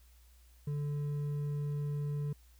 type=tone with hard clipping; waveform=triangle; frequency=145.7 Hz; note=D3; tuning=13 cents flat; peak=-34 dBFS; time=0.67-2.33 s; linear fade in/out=5 ms; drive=8 dB; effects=added 60 Hz sine -58 dBFS peak until 2.59 s + white hiss -68 dBFS RMS until 2.59 s